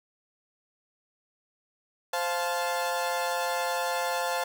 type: chord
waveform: 30% pulse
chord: F major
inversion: second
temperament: equal with one note detuned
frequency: 523.3 / 698.5 / 870.4 Hz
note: C5 / F5 / A5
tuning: 0 / 0 / -19 cents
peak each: -29 dBFS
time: 2.13-4.44 s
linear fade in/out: 5 ms
effects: none